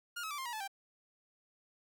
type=tone with pitch steps; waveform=sawtooth; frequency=1418 / 1285.4 / 1165.2 / 1056.2 / 957.4 / 867.9 / 786.7 Hz; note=F6 / E6 / D6 / C6 / A#5 / A5 / G5; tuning=+26 / -44 / -14 / +16 / +46 / -24 / +6 cents; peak=-35 dBFS; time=0.16-0.678 s; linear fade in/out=10 ms; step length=74 ms; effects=none